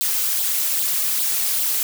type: noise with flanger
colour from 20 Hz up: blue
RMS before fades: -21 dBFS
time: 0.01-1.83 s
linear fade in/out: 0 ms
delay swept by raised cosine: 0.23 to 4.83 ms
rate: 2.5 Hz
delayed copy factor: +0.7
effects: none